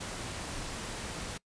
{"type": "noise", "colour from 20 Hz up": "pink", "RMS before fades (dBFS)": -39, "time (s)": [0, 1.38], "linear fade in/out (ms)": 10, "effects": ["noise-tail reverb RT60 0.1 s tail -23 dB re dry", "resampled to 22050 Hz"]}